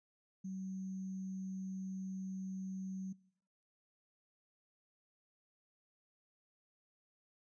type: tone with sample-and-hold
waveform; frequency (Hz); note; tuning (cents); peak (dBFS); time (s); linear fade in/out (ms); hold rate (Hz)
sine; 189.5; F#3; +42; -40; 0.44-3.13; 10; 6300
effects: noise-tail reverb RT60 0.8 s tail -23 dB re dry + resampled to 22050 Hz